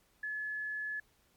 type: tone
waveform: sine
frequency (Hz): 1712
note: A6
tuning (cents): -48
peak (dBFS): -35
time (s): 0.23-1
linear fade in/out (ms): 5
effects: pink hiss -70 dBFS RMS until 1.36 s + MP3 96 kbps